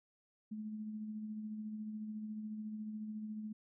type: tone with tremolo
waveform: sine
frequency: 214.6 Hz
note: A3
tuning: 43 cents flat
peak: -39 dBFS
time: 0.51-3.53 s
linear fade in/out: 10 ms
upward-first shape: sine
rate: 14 Hz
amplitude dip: 35%
effects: none